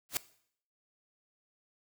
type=noise with exponential growth; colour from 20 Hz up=white; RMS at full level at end=-27 dBFS; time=0.09-0.17 s; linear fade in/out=0 ms; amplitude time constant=17 ms; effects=noise-tail reverb RT60 0.6 s tail -18 dB re dry